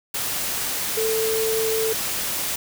sine tone in noise, 443.3 Hz, A4, 13 cents sharp, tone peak -21 dBFS, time 0.97-1.93 s, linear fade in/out 5 ms, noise white, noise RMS -26 dBFS, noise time 0.14-2.56 s, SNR +2 dB, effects none

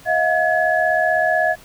sine tone cluster, 639 / 715 / 1699 Hz, D#5 / F5 / G#6, +46 / +41 / +39 cents, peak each -19 dBFS, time 0.05-1.56 s, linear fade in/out 50 ms, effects pink hiss -45 dBFS RMS until 1.64 s

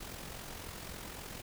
pink noise with amplitude modulation, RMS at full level -43 dBFS, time 0-1.42 s, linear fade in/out 10 ms, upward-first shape sine, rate 43.8 Hz, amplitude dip 50%, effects none

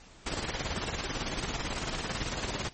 pink noise with tremolo, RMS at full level -32 dBFS, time 0.26-2.69 s, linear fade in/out 5 ms, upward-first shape square, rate 18 Hz, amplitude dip 45%, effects pink hiss -54 dBFS RMS until 2.73 s + MP3 32 kbps

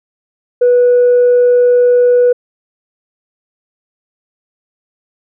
sine tone, 490 Hz, B4, 14 cents flat, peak -4 dBFS, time 0.61-2.33 s, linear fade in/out 10 ms, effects tanh soft clip ceiling -3 dBFS

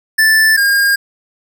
square tone pair in turn, 1760 / 1617.1 Hz, A6 / G#6, 0 / -47 cents, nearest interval minor second, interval 147 cents, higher first, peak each -8 / -10 dBFS, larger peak first, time 0.18-0.57 / 0.57-0.96 s, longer neither, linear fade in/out 10 ms, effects none

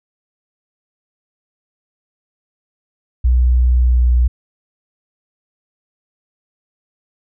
sine tone with pitch glide, 61.74 to 60.93 Hz, B1 to B1, 0 to -23 cents, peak -9 dBFS, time 3.24-4.28 s, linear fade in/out 10 ms, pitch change -23 cents, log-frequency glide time 3.81-4.04 s, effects none

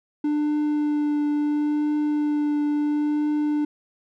triangle tone with vibrato, 296.8 Hz, D4, 18 cents sharp, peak -18 dBFS, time 0.24-3.65 s, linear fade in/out 5 ms, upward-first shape triangle, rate 0.73 Hz, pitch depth 14 cents each way, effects none

